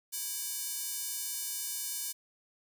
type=tone with high-pass filter; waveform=square; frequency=329.6 Hz; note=E4; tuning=in tune; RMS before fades=-37 dBFS; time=0.12-2.13 s; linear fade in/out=20 ms; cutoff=7500 Hz; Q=0.85; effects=none